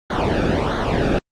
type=noise with flanger; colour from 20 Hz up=brown; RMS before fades=-19 dBFS; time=0.1-1.19 s; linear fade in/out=5 ms; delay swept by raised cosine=0.38 to 1 ms; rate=1.5 Hz; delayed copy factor=-0.85; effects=low-pass 4000 Hz 12 dB/octave + Opus 24 kbps